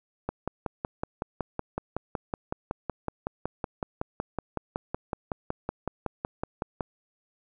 click train, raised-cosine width 1 ms, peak -15 dBFS, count 36, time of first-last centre 0.29-6.808 s, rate 5.37 Hz, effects none

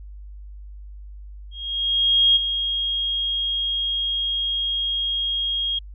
sine tone with ADSR envelope, 3260 Hz, G#7, 33 cents flat, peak -12 dBFS, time 1.51-5.79 s, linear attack 850 ms, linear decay 17 ms, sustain -9 dB, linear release 6 ms, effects added 50 Hz sine -36 dBFS peak until 5.94 s

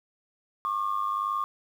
sine tone pair together, 1089 / 1190.7 Hz, C#6 / D6, -31 / +23 cents, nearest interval major second, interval 154 cents, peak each -28 dBFS, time 0.65-1.44 s, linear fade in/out 0 ms, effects tanh soft clip ceiling -19 dBFS + 9-bit

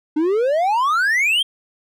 triangle exponential sweep, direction up, 293.7 to 3269 Hz, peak -13 dBFS, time 0.16-1.43 s, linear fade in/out 10 ms, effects none

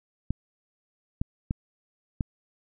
clicks, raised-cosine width 5 ms, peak -14 dBFS, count 4, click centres 0.306 / 1.215 / 1.509 / 2.208 s, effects none

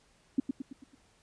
sine tone with echo, 268.1 Hz, C4, 42 cents sharp, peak -21 dBFS, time 0.38-0.4 s, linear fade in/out 5 ms, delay 110 ms, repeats 5, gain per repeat -6 dB, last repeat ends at 0.95 s, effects pink hiss -66 dBFS RMS until 1.22 s + resampled to 22050 Hz

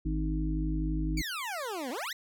harmonic tone, 51.91 Hz, G#1, in tune, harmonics 1 / 3 / 5 / 6, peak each -30 / -35 / -39 / -34 dBFS, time 0.05-1.22 s, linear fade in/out 10 ms
20% pulse exponential two-way sweep, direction down then up, 2372 to 233.1 to 2084 Hz, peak -29 dBFS, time 1.17-2.13 s, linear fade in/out 5 ms, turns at 1.9 s
effects none

